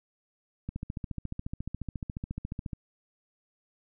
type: click train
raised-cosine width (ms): 5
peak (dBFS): -22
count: 30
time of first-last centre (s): 0.69-2.732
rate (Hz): 14.2
effects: none